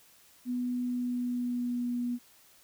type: tone with pitch glide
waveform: sine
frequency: 246.9 to 242.9 Hz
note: B3 to B3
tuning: 0 to -29 cents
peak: -29 dBFS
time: 0.45-2.19 s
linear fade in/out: 50 ms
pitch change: -29 cents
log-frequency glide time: 0.83-1.89 s
effects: white hiss -60 dBFS RMS until 2.63 s